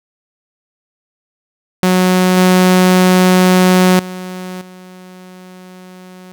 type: tone with level steps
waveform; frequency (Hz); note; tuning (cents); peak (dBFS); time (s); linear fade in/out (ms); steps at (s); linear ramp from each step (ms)
sawtooth; 183.6; F#3; -13; -5 / -3 / -20 / -30; 1.83-6.32; 0; 2.37 / 3.99 / 4.61; 5
effects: none